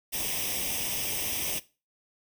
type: noise with comb filter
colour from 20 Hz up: white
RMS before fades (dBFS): -31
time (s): 0.12-1.6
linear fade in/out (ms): 20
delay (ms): 0.35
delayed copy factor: +0.8
effects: noise-tail reverb RT60 0.3 s tail -18 dB re dry